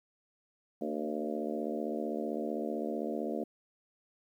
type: harmonic tone with a mistuned harmonic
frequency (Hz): 75.6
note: D#2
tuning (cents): -49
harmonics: 3 / 4 / 5 / 6 / 7 / 8 / 9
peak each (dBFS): -38 / -39 / -40 / -41 / -41 / -42 / -43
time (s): 0.81-3.44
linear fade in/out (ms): 5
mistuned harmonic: 4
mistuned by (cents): -34
effects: 11-bit